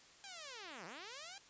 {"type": "linear two-way sweep", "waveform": "5% pulse", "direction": "down then up", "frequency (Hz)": [816, 153.9, 816], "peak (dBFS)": -37, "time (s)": [0.24, 1.38], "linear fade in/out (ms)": 0, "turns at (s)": 0.85, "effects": ["white hiss -62 dBFS RMS until 1.49 s", "resampled to 16000 Hz"]}